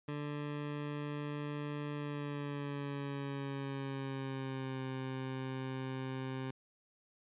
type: tone with pitch glide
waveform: 20% pulse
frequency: 146.83 to 131.57 Hz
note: D3 to C3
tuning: 0 to +10 cents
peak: -33 dBFS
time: 0.08-6.51 s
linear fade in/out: 5 ms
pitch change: -190 cents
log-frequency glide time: 1.94-4.83 s
effects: resampled to 8000 Hz